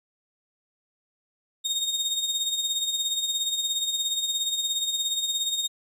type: tone with tremolo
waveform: 30% pulse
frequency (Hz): 3707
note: A#7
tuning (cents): -10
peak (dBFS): -20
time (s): 1.64-5.68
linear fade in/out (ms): 20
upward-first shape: sine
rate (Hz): 17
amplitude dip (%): 55
effects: resampled to 32000 Hz